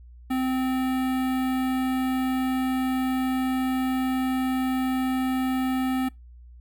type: tone with notch filter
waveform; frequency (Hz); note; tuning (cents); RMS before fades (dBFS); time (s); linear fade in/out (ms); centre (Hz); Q
square; 259.1; C4; -17; -25; 0.3-6.09; 10; 5800; 0.64
effects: noise-tail reverb RT60 0.2 s tail -24 dB re dry + added 60 Hz sine -44 dBFS peak until 6.6 s